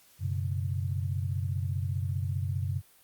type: chord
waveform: sine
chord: F# suspended fourth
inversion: none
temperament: equal with one note detuned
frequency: 93.57 / 123.47 / 138.59 Hz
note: F#2 / B2 / C#3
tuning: +20 / 0 / 0 cents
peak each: -30 / -35 / -35 dBFS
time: 0.19-2.82 s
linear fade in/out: 50 ms
effects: white hiss -60 dBFS RMS until 3.03 s + Opus 48 kbps